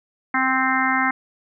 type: harmonic tone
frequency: 261.6 Hz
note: C4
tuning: in tune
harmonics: 1 / 3 / 4 / 5 / 6 / 7 / 8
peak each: -25 / -25 / -25 / -25 / -25 / -25 / -25 dBFS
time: 0.34-1.11 s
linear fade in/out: 5 ms
effects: none